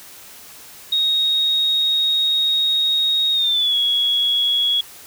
sine tone with pitch glide, 3753 to 3344 Hz, A#7 to G#7, +11 to +11 cents, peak -15 dBFS, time 0.92-4.81 s, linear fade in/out 5 ms, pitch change -200 cents, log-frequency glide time 3.32-3.76 s, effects white hiss -41 dBFS RMS until 5.06 s

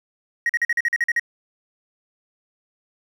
triangle tone bursts, 1887 Hz, A#6, 21 cents sharp, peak -14 dBFS, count 10, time 0.46-1.196 s, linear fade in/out 2 ms, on 34 ms, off 44 ms, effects tanh soft clip ceiling -12 dBFS

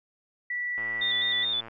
sine tone, 1957 Hz, B6, 16 cents flat, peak -28 dBFS, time 0.5-1.45 s, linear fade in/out 5 ms
click train, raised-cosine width 0.5 ms, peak -28 dBFS, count 104, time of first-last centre 0.78-1.684 s, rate 114 Hz
sine tone with vibrato, 3560 Hz, A7, 20 cents sharp, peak -25 dBFS, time 1.01-1.61 s, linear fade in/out 10 ms, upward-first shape square, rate 4.8 Hz, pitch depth 38 cents each way
effects none

